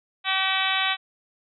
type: harmonic tone with a mistuned harmonic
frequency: 382.3 Hz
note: G4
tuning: 43 cents flat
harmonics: 2 / 3 / 4 / 5 / 6 / 7 / 8 / 9 / 10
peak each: -30 / -30 / -30 / -30 / -30 / -30 / -30 / -30 / -30 dBFS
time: 0.24-0.97 s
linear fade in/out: 50 ms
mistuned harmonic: 7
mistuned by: -39 cents
effects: none

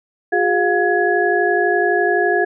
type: tone cluster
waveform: sine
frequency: 358.8 / 410.7 / 710 / 1681 Hz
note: F4 / G#4 / F5 / G#6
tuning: +47 / -19 / +28 / +20 cents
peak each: -19 dBFS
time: 0.32-2.45 s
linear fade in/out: 10 ms
effects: none

